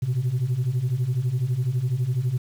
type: beating tone pair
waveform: sine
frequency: 118.3 / 130.3 Hz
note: A#2 / C3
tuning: +26 / -7 cents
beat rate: 12 Hz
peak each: -24 / -21 dBFS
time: 0.02-2.38 s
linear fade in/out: 10 ms
effects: tanh soft clip ceiling -18 dBFS + 8-bit